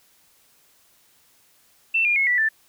sine tone with pitch steps, 2679 / 2414 / 2176 / 1961.1 / 1767.5 Hz, E7 / D7 / C#7 / B6 / A6, +27 / +47 / -33 / -13 / +7 cents, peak -17 dBFS, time 1.94-2.49 s, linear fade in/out 10 ms, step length 110 ms, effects white hiss -59 dBFS RMS until 2.68 s

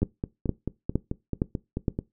two click trains, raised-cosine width 3 ms, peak -10 / -15 dBFS, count 5 / 10, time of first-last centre 0.03-1.882 / 0.02-1.989 s, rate 2.16 / 4.57 Hz, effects noise-tail reverb RT60 0.2 s tail -20 dB re dry

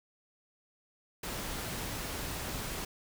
pink noise, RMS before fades -38 dBFS, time 1.23-2.85 s, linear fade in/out 5 ms, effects none

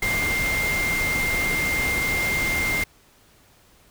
sine tone in noise, 2100 Hz, C7, 6 cents sharp, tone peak -22 dBFS, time 0.02-2.84 s, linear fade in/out 5 ms, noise pink, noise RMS -28 dBFS, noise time 0.02-2.84 s, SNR +3 dB, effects pink hiss -56 dBFS RMS until 3.9 s

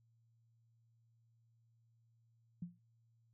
sine tone with exponential decay, 174.61 Hz, F3, in tune, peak -38 dBFS, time 2.62-2.79 s, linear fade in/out 5 ms, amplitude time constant 36 ms, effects noise-tail reverb RT60 0.2 s tail -26 dB re dry + added 115 Hz sine -70 dBFS peak until 3.33 s

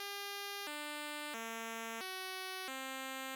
5% pulse tone with pitch steps, 402.3 / 297.2 / 227 / 374.9 / 264.7 Hz, G4 / D4 / A#3 / F#4 / C4, +45 / +21 / -46 / +23 / +20 cents, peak -30 dBFS, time 0-3.35 s, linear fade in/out 2 ms, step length 670 ms, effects none

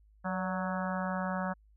harmonic tone with a mistuned harmonic, 185 Hz, F#3, in tune, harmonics 1 / 3 / 4 / 5 / 6 / 7 / 8 / 9, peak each -34 / -39 / -40 / -41 / -42 / -42 / -43 / -44 dBFS, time 0.24-1.54 s, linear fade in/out 20 ms, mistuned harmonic 3, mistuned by +44 cents, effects added 52 Hz sine -59 dBFS peak until 1.76 s

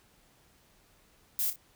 violet noise with echo, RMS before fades -30 dBFS, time 1.39-1.5 s, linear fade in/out 0 ms, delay 29 ms, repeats 2, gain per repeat -9 dB, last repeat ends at 1.558 s, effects pink hiss -64 dBFS RMS until 1.75 s

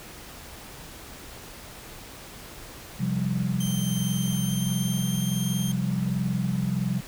sine chord, C suspended fourth, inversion none, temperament equal with one note detuned, 131.19 / 174.61 / 196 Hz, C3 / F3 / G3, +5 / 0 / 0 cents, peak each -28 dBFS, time 2.99-7.01 s, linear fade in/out 20 ms
15% pulse tone with pitch glide, 3136 to 3187 Hz, G7 to G7, 0 to +28 cents, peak -26 dBFS, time 3.6-5.72 s, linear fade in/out 5 ms, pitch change +28 cents, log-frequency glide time 4-5.53 s
effects pink hiss -43 dBFS RMS until 7.07 s

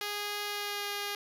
5% pulse tone with pitch glide, 412.4 to 407.9 Hz, G#4 to G#4, -12 to -31 cents, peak -22 dBFS, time 0.01-1.15 s, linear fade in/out 2 ms, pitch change -19 cents, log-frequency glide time 0.45-0.88 s, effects none

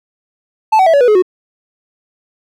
triangle tone with pitch steps, 874 / 756.5 / 654.8 / 566.7 / 490.5 / 424.6 / 367.5 Hz, A5 / F#5 / E5 / C#5 / B4 / G#4 / F#4, -12 / +38 / -12 / +38 / -12 / +38 / -12 cents, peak -4 dBFS, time 0.72-1.224 s, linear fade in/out 10 ms, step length 72 ms, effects none

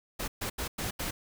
pink noise bursts at uneven times, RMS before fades -34 dBFS, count 5, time 0.19-0.28 / 0.41-0.5 / 0.58-0.68 / 0.78-0.91 / 0.99-1.11 s, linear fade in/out 10 ms, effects none

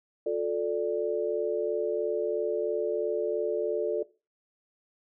sine chord, D minor, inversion first, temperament equal with one note detuned, 357 / 440 / 587.3 Hz, F4 / A4 / D5, +38 / 0 / 0 cents, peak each -32 / -28 / -31 dBFS, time 0.26-4.03 s, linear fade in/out 5 ms, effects noise-tail reverb RT60 0.3 s tail -19 dB re dry

